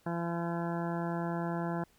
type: harmonic tone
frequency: 170 Hz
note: F3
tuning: 46 cents flat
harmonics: 1 / 2 / 3 / 4 / 5 / 6 / 8 / 9 / 10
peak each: -34 / -38 / -44 / -40 / -42 / -44 / -47 / -49 / -50 dBFS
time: 0.06-1.84 s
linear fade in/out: 5 ms
effects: pink hiss -67 dBFS RMS until 1.98 s